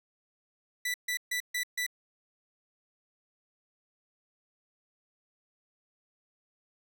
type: tone bursts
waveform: sawtooth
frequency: 1975.5 Hz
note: B6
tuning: in tune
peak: -26 dBFS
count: 5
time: 0.85-1.865 s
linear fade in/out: 5 ms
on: 91 ms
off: 140 ms
effects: none